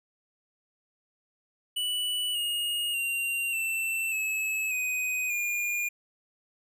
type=tone with pitch steps; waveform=square; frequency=2960 / 2862 / 2768 / 2677 / 2589 / 2503 / 2421 Hz; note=F#7 / F7 / F7 / E7 / E7 / D#7 / D#7; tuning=0 / +42 / -16 / +26 / -32 / +10 / -48 cents; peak=-28 dBFS; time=1.76-5.89 s; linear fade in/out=10 ms; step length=590 ms; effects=none